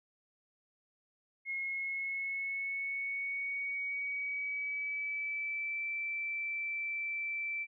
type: tone with pitch glide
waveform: sine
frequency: 2162 to 2331 Hz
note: C#7 to D7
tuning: -44 to -14 cents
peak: -34 dBFS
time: 1.45-7.67 s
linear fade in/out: 50 ms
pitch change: +130 cents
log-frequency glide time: 1.57-5.84 s
effects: none